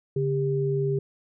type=tone pair together; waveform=sine; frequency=141.51 / 398.4 Hz; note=C#3 / G4; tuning=+36 / +28 cents; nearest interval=octave + tritone; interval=1792 cents; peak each=-25 dBFS; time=0.16-0.99 s; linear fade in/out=5 ms; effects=none